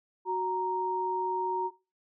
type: tone pair together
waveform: sine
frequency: 370.4 / 932.3 Hz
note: F#4 / A#5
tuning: +2 / 0 cents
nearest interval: octave + major third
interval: 1598 cents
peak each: -32 / -29 dBFS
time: 0.25-1.71 s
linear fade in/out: 50 ms
effects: noise-tail reverb RT60 0.3 s tail -20 dB re dry